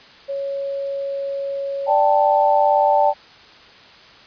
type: tone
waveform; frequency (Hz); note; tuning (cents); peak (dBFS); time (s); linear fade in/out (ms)
sine; 554.4; C#5; 0; -22; 0.28-1.92; 20
type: chord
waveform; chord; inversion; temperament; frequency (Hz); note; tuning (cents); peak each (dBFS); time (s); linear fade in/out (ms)
sine; D suspended fourth; none; just; 587.3 / 783.1 / 881; D5 / G5 / A5; 0 / -2 / +2; -17; 1.86-3.14; 50
effects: white hiss -45 dBFS RMS until 4.26 s + resampled to 11025 Hz